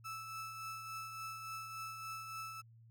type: tone with tremolo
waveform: 35% pulse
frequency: 1313 Hz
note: E6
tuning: 7 cents flat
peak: -40 dBFS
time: 0.04-2.62 s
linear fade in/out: 20 ms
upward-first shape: triangle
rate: 3.5 Hz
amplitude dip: 45%
effects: added 114 Hz sine -58 dBFS peak until 2.9 s